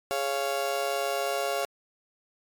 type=chord; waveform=35% pulse; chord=Db major; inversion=second; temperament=just; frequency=415.8 / 554.4 / 693 Hz; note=Ab4 / Db5 / F5; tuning=+2 / 0 / -14 cents; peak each=-32 / -29 / -29 dBFS; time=0.11-1.65 s; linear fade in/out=0 ms; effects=AAC 64 kbps